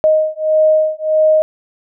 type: beating tone pair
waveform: sine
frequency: 622.3 / 623.9 Hz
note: D#5 / D#5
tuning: 0 / +5 cents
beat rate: 1.6 Hz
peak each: -13 dBFS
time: 0.04-1.42 s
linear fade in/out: 0 ms
effects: none